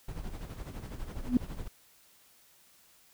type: noise with tremolo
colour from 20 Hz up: brown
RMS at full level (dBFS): -37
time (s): 0.08-1.68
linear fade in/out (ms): 5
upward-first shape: sine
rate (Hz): 12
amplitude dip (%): 65
type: tone with exponential growth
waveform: sine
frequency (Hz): 246.9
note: B3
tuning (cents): 0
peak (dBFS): -17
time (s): 1.23-1.37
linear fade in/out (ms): 2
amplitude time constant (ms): 30
effects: white hiss -62 dBFS RMS until 3.13 s